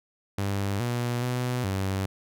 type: tone with pitch steps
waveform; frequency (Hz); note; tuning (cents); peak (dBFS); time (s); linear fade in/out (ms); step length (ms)
sawtooth; 99.5 / 120.8 / 124.4 / 96.3; G2 / B2 / B2 / G2; +26 / -38 / +13 / -30; -22; 0.38-2.06; 5; 420
effects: none